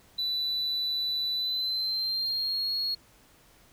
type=tone with pitch glide; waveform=sine; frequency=3976 to 4311 Hz; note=B7 to C#8; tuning=+11 to -49 cents; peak=-25 dBFS; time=0.18-2.95 s; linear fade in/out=10 ms; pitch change=+140 cents; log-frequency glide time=1.34-2.72 s; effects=tanh soft clip ceiling -25 dBFS + pink hiss -59 dBFS RMS until 3.72 s